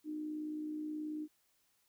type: tone with amplitude modulation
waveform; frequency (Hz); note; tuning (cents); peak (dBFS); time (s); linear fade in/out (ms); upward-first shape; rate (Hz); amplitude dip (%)
sine; 305.2; D#4; -33; -36; 0.04-1.28; 50; sine; 58.6; 40
effects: white hiss -75 dBFS RMS until 1.88 s